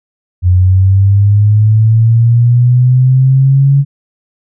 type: linear sweep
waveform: sine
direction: up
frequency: 88.9 to 140.8 Hz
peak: -4 dBFS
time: 0.42-3.85 s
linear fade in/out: 50 ms
effects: none